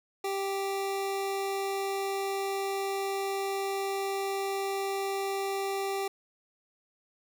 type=tone; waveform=25% pulse; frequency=392 Hz; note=G4; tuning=in tune; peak=-26 dBFS; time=0.24-6.08 s; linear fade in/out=5 ms; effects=none